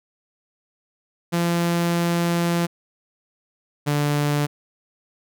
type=tone pair in turn; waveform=sawtooth; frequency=171.2 / 146.37 Hz; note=F3 / D3; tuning=-34 / -5 cents; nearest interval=minor third; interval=271 cents; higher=first; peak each=-15 dBFS; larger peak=neither; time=1.32-2.67 / 3.86-4.47 s; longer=first; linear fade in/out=20 ms; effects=none